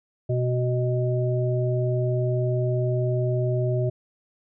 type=harmonic tone; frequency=124.4 Hz; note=B2; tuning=13 cents sharp; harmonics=1 / 3 / 5; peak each=-22 / -28 / -29 dBFS; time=0.29-3.9 s; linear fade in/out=10 ms; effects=none